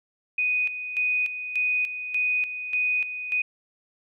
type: tone with tremolo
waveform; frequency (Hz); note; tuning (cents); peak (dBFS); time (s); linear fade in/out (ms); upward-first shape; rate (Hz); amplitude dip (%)
sine; 2489; D#7; 0; -21; 0.38-3.42; 5; square; 1.7; 65
effects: none